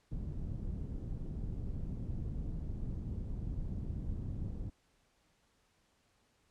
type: low-pass noise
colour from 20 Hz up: pink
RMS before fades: -39 dBFS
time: 0.11-4.7 s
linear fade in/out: 10 ms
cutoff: 180 Hz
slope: 12 dB/octave
effects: pink hiss -73 dBFS RMS until 6.5 s + low-pass 9000 Hz 12 dB/octave